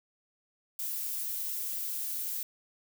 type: noise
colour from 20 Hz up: violet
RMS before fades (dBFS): -35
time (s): 0.79-2.43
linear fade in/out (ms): 2
effects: none